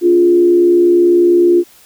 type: tone with frequency modulation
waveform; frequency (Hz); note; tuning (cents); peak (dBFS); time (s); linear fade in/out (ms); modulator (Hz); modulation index
sine; 349.2; F4; 0; -6; 0.01-1.64; 50; 68.7; 0.41
effects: white hiss -45 dBFS RMS until 1.85 s